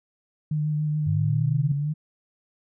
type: tone with vibrato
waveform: sine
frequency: 151.5 Hz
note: D#3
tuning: 46 cents flat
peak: -22 dBFS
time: 0.51-1.72 s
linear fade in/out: 5 ms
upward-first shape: sine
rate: 7 Hz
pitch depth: 19 cents each way
type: exponential sweep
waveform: sine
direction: up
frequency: 98 to 155.7 Hz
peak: -23 dBFS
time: 1.06-1.94 s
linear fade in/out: 20 ms
effects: none